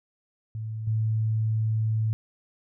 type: tone with level steps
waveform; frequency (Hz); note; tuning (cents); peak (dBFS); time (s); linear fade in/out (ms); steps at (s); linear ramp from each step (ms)
sine; 110; A2; 0; -30 / -22; 0.55-2.13; 0; 0.87; 5
effects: none